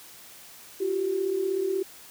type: tone pair together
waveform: sine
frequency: 349.2 / 385.5 Hz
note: F4 / G4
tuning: 0 / -29 cents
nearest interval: major second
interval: 171 cents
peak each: -31 / -25 dBFS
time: 0.8-1.83 s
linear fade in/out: 10 ms
effects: white hiss -48 dBFS RMS until 2.1 s + high-pass 80 Hz 12 dB/octave